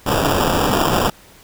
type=noise with sample-and-hold; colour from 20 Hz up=white; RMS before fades=-17 dBFS; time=0.06-1.1 s; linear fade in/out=5 ms; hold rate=2100 Hz; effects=pink hiss -46 dBFS RMS until 1.43 s